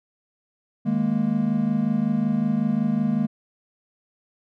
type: chord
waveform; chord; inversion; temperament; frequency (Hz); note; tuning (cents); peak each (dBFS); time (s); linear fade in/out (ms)
triangle; D# suspended fourth; none; equal; 155.56 / 207.7 / 233.1; D#3 / G#3 / A#3; 0 / 0 / 0; -26 / -21 / -21; 0.85-3.27; 20
effects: none